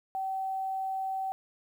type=tone with quantisation; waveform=sine; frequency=767 Hz; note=G5; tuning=38 cents flat; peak=-30 dBFS; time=0.15-1.32 s; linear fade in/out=0 ms; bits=10; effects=none